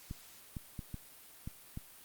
clicks, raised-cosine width 5 ms, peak -28 dBFS, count 6, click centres 0.111 / 0.568 / 0.792 / 0.943 / 1.475 / 1.774 s, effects white hiss -56 dBFS RMS until 2.04 s + Opus 48 kbps

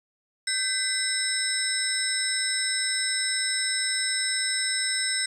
sine tone cluster, 1557 / 2016 / 3882 / 5280 / 8270 Hz, G6 / B6 / B7 / E8 / C9, -12 / +35 / -31 / +2 / -21 cents, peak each -32 / -31 / -33 / -29 / -29 dBFS, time 0.47-5.26 s, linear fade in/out 5 ms, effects 9-bit

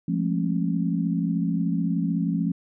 sine tone cluster, 173 / 206.4 / 222.7 / 272.1 Hz, F3 / G#3 / A3 / C#4, -16 / -10 / +21 / -32 cents, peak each -24 / -30 / -30 / -28 dBFS, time 0.08-2.52 s, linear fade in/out 5 ms, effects none

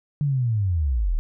sine linear sweep, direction down, 149.7 to 32.7 Hz, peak -19 dBFS, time 0.21-1.19 s, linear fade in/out 0 ms, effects none

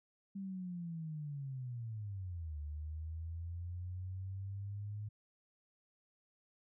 sine linear two-way sweep, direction down then up, 198.3 to 73.5 to 105.8 Hz, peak -40 dBFS, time 0.35-5.09 s, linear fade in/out 10 ms, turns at 2.59 s, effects none

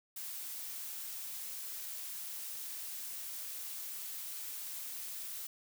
blue noise, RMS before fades -43 dBFS, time 0.16-5.47 s, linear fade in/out 5 ms, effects none

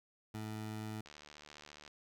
20% pulse tone, 108.4 Hz, A2, 25 cents flat, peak -36 dBFS, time 0.34-1.01 s, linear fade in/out 5 ms
click train, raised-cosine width 0.2 ms, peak -35 dBFS, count 62, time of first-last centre 1.06-1.878 s, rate 74.6 Hz
effects none

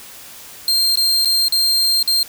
40% pulse tone with dropouts, 4186 Hz, C8, in tune, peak -12 dBFS, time 0.68-2.23 s, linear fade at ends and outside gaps 1 ms, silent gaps 0.956-0.973 / 1.248-1.256 / 1.483-1.523 / 2.028-2.076 s, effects white hiss -38 dBFS RMS until 2.28 s

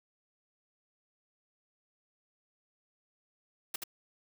white noise with echo, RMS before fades -35 dBFS, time 3.74-3.76 s, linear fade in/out 5 ms, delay 78 ms, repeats 1, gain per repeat -3 dB, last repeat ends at 3.838 s, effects none

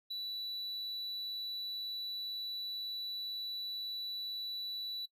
triangle tone, 3951 Hz, B7, in tune, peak -36 dBFS, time 0.1-5.06 s, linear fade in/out 10 ms, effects noise-tail reverb RT60 0.1 s tail -20 dB re dry

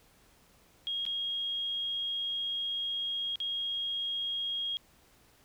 sine tone with dropouts, 3268 Hz, G#7, 29 cents flat, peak -31 dBFS, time 0.87-4.77 s, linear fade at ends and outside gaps 0 ms, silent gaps 1.053-1.064 / 3.357-3.402 s, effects pink hiss -63 dBFS RMS until 5.44 s

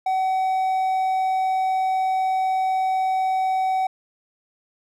triangle tone, 756 Hz, F#5, 37 cents sharp, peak -17 dBFS, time 0.06-3.87 s, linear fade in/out 5 ms, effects none

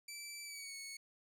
15% pulse tone with pitch glide, 2324 to 2209 Hz, D7 to C#7, -19 to -7 cents, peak -39 dBFS, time 0.08-0.97 s, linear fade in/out 5 ms, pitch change -88 cents, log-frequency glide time 0.44-0.75 s, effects none

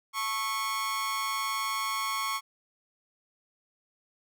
sawtooth tone with amplitude modulation, 1100 Hz, C#6, 14 cents flat, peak -22 dBFS, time 0.13-2.41 s, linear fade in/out 50 ms, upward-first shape sine, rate 219 Hz, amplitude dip 70%, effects none

